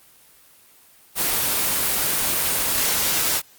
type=noise; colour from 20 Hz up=white; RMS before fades=-21 dBFS; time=1.15-3.42 s; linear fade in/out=50 ms; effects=white hiss -52 dBFS RMS until 3.58 s + Opus 24 kbps